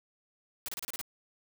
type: noise bursts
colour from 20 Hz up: white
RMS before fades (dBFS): -38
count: 7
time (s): 0.66-1.014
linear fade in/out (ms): 0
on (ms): 24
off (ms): 31
effects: none